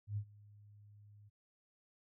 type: tone with ADSR envelope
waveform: sine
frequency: 103.5 Hz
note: G#2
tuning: 5 cents flat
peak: -34 dBFS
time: 0.07-1.3 s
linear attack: 100 ms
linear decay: 73 ms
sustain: -23 dB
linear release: 23 ms
effects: none